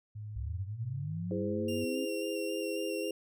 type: tone with pitch glide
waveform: sine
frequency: 105.7 to 98.62 Hz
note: G#2 to G2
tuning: +31 to +11 cents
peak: -39 dBFS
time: 0.15-1.85 s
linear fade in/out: 10 ms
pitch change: -120 cents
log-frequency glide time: 0.79-1.49 s
type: linear sweep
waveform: sine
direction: up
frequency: 58.9 to 277.2 Hz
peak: -35 dBFS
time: 0.35-2.06 s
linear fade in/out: 20 ms
type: chord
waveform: sine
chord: E augmented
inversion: none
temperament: just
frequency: 329.6 / 412 / 515 Hz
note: E4 / G#4 / B#4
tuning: 0 / -14 / -28 cents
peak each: -37 dBFS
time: 1.31-3.11 s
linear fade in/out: 2 ms
type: tone with vibrato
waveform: sawtooth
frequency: 2766 Hz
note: F7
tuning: 17 cents flat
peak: -38 dBFS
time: 1.68-3.11 s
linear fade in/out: 5 ms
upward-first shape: square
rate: 3.7 Hz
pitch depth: 16 cents each way
effects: none